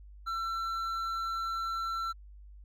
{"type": "tone with hard clipping", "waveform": "sine", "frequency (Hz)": 1345, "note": "E6", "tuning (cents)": 34, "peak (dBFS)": -33, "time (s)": [0.26, 2.13], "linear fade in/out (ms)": 20, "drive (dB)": 6, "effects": ["added 50 Hz sine -48 dBFS peak until 2.64 s"]}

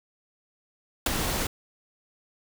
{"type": "noise with ADSR envelope", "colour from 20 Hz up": "pink", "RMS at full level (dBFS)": -20, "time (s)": [1.06, 1.47], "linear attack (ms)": 4, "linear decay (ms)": 12, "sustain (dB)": -8, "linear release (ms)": 4, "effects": []}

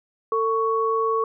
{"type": "tone pair together", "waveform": "sine", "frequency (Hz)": [448.9, 1113.7], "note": ["A4", "C#6"], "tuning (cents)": [35, 8], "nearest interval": "octave + major third", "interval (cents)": 1573, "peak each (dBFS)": -22, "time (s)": [0.32, 1.24], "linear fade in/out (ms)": 2, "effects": []}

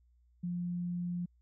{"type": "tone", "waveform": "sine", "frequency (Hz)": 175.7, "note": "F3", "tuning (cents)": 11, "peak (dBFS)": -33, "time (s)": [0.43, 1.26], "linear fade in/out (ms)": 10, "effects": ["added 60 Hz sine -64 dBFS peak until 1.41 s"]}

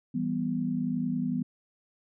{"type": "chord", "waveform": "sine", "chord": "E minor", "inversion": "none", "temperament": "equal", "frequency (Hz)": [164.81, 196, 246.9], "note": ["E3", "G3", "B3"], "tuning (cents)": [0, 0, 0], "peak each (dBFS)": [-33, -33, -29], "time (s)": [0.14, 1.43], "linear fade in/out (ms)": 10, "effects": []}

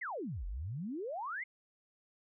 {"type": "exponential two-way sweep", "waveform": "sine", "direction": "down then up", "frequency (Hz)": [2198, 41.59, 2198], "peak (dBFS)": -37, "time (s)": [0.01, 1.44], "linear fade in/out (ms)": 10, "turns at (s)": 0.46, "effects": []}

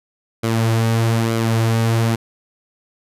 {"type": "tone with flanger", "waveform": "sawtooth", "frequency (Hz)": 113.8, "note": "A#2", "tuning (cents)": -41, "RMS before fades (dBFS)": -17, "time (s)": [0.43, 2.16], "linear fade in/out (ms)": 10, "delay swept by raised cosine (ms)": [1.1, 5.9], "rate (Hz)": 1.1, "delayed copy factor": -0.5, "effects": ["resampled to 32000 Hz"]}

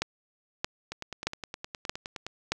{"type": "two click trains", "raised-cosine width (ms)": 0.2, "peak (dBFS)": [-10, -19], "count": [5, 14], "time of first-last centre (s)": [[0.02, 2.52], [0.92, 2.266]], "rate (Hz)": [1.6, 9.66], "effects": []}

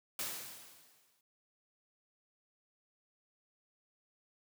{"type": "noise with exponential decay", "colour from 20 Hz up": "white", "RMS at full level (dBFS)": -37, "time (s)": [0.19, 1.21], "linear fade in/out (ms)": 2, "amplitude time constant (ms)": 220, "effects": ["high-pass 100 Hz 12 dB/octave"]}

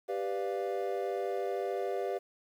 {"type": "chord", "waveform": "triangle", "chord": "G dominant seventh", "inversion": "none", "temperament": "equal", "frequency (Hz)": [392, 493.9, 587.3, 698.5], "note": ["G4", "B4", "D5", "F5"], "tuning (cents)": [0, 0, 0, 0], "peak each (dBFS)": [-33, -35, -37, -36], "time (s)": [0.08, 2.19], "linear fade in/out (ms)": 20, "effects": ["10-bit"]}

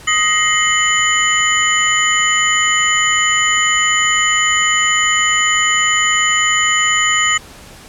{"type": "tone cluster", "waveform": "sine", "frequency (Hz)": [1252, 1895, 2100, 3002, 6990], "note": ["D#6", "A#6", "C7", "F#7", "A8"], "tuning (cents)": [10, 28, 6, 24, -12], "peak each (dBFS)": -18, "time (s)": [0.07, 7.38], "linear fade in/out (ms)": 10, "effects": ["pink hiss -38 dBFS RMS until 7.88 s", "low-pass 11000 Hz 12 dB/octave"]}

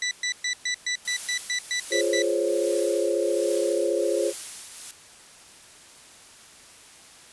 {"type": "tone bursts", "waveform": "20% pulse", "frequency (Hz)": 1975.5, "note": "B6", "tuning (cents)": 0, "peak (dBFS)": -19, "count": 11, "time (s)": [0.02, 2.221], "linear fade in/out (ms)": 2, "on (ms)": 91, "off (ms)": 120}
{"type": "noise with tremolo", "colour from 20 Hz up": "blue", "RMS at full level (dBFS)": -32, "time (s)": [1.05, 4.91], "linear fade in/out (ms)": 2, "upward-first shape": "triangle", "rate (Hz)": 1.3, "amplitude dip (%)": 60}
{"type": "chord", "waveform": "sine", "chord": "Db major seventh", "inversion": "first", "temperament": "just", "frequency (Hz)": [346.5, 415.8, 519.7, 554.4], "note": ["F4", "Ab4", "C5", "Db5"], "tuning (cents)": [-14, 2, -12, 0], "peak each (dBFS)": -27, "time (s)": [1.9, 4.33], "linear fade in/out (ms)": 50}
{"effects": ["white hiss -49 dBFS RMS until 7.32 s", "resampled to 24000 Hz"]}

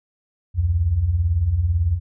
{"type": "beating tone pair", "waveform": "sine", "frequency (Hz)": [69.3, 87.3], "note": ["C#2", "F2"], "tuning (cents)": [0, 0], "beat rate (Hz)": 18, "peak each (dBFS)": [-24, -17], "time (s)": [0.54, 2], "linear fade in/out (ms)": 50, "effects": []}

